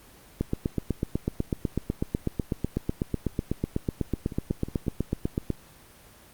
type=two click trains; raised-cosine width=3 ms; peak=-12 / -23 dBFS; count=42 / 5; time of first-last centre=0.41-5.503 / 4.14-4.867 s; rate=8.05 / 5.5 Hz; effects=pink hiss -52 dBFS RMS until 6.33 s + Opus 24 kbps